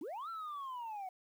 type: linear two-way sweep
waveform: sine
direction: up then down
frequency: 259 to 1367 to 729 Hz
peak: -38 dBFS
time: 0.01-1.09 s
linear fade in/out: 5 ms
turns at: 0.29 s
effects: tanh soft clip ceiling -39 dBFS + 11-bit